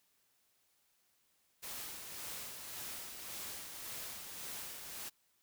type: noise with tremolo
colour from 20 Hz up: white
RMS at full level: -44 dBFS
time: 1.62-5.1 s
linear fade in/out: 20 ms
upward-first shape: sine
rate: 1.8 Hz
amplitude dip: 40%
effects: white hiss -75 dBFS RMS until 5.42 s